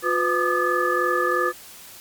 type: tone cluster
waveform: sine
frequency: 356.7 / 501 / 1195 / 1238 / 1723 Hz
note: F4 / B4 / D6 / D#6 / A6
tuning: +37 / +25 / +30 / -9 / -37 cents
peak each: -25 dBFS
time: 0.02-1.53 s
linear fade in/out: 50 ms
effects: white hiss -43 dBFS RMS until 2 s + MP3 96 kbps